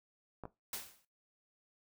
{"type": "clicks", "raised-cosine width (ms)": 1, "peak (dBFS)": -30, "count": 2, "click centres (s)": [0.437, 0.454]}
{"type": "noise with exponential decay", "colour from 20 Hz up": "white", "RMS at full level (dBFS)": -38, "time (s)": [0.73, 1.05], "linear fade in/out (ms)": 2, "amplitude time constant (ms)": 69}
{"effects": ["noise-tail reverb RT60 0.2 s tail -17 dB re dry"]}